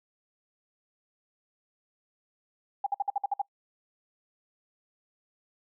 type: tone bursts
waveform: sine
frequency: 804 Hz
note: G5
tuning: 44 cents sharp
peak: -24 dBFS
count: 8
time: 2.84-3.418 s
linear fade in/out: 5 ms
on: 25 ms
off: 54 ms
effects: noise-tail reverb RT60 0.1 s tail -23 dB re dry